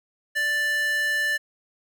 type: tone with high-pass filter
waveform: square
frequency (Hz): 588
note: D5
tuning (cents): +2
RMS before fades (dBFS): -24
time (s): 0.35-1.38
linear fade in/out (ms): 20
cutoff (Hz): 1600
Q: 4.5
effects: none